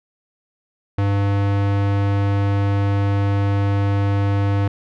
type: tone with low-pass filter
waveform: square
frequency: 100 Hz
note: G2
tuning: 35 cents sharp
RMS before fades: -18 dBFS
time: 0.98-4.68 s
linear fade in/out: 5 ms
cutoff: 2600 Hz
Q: 0.56
effects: none